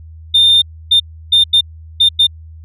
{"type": "tone bursts at uneven times", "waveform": "sine", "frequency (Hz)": 3617, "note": "A7", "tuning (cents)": 47, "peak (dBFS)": -4, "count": 6, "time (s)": [[0.34, 0.62], [0.91, 1], [1.32, 1.44], [1.53, 1.61], [2, 2.09], [2.19, 2.27]], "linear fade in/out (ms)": 10, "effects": ["tanh soft clip ceiling -4 dBFS", "added 80 Hz sine -32 dBFS peak until 2.64 s"]}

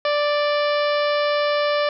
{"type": "harmonic tone", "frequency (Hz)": 587.3, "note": "D5", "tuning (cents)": 0, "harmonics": [1, 2, 3, 4, 5, 6, 7, 8, 9], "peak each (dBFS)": [-19, -25, -29, -31, -33, -35, -36, -37, -38], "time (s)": [0.05, 1.89], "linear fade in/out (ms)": 2, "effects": []}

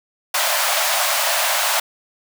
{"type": "high-pass noise", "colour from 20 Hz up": "pink", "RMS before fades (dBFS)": -19, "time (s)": [0.34, 1.8], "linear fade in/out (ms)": 5, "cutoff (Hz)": 570, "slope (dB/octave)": 96, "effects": []}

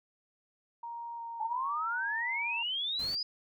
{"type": "tone with vibrato", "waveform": "sine", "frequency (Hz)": 932.3, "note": "A#5", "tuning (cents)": 0, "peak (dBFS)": -38, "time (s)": [0.83, 2.63], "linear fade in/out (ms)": 5, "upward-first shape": "square", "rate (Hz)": 1.4, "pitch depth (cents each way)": 8}
{"type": "exponential sweep", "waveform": "sine", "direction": "up", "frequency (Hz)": [851, 5040], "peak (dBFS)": -31, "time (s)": [1.4, 3.23], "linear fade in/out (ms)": 5}
{"type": "noise", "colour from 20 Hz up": "pink", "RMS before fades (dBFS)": -47, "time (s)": [2.99, 3.15], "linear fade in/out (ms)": 2}
{"effects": []}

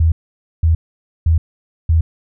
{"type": "tone bursts", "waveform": "sine", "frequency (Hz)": 81.3, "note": "E2", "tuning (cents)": -23, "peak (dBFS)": -9, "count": 4, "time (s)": [0, 2.01], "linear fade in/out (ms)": 5, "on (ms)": 120, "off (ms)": 510, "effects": []}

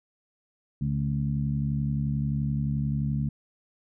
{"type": "harmonic tone with a mistuned harmonic", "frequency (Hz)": 71.5, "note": "D2", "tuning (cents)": -46, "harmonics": [1, 2, 3, 4], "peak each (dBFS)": [-34, -26, -31, -41], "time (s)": [0.81, 3.29], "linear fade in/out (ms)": 5, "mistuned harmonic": 4, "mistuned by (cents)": -61, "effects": []}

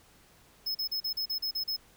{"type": "tone bursts", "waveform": "square", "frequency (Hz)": 5180, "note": "E8", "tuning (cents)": -31, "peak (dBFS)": -30, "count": 9, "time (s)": [0.66, 1.766], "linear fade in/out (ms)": 10, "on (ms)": 90, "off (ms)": 37, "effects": ["pink hiss -60 dBFS RMS until 1.96 s"]}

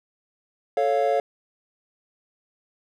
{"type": "chord", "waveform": "triangle", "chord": "A augmented", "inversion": "none", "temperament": "equal", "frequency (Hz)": [440, 554.4, 698.5], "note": ["A4", "C#5", "E#5"], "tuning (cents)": [0, 0, 0], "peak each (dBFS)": [-23, -21, -21], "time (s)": [0.77, 1.2], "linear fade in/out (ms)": 2, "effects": []}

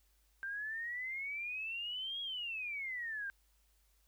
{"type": "exponential two-way sweep", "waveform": "sine", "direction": "up then down", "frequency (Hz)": [1568, 3322, 1568], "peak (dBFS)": -38, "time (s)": [0.43, 3.3], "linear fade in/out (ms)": 0, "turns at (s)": 2.21, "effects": ["added 51 Hz sine -70 dBFS peak until 4.07 s", "white hiss -75 dBFS RMS until 4.07 s"]}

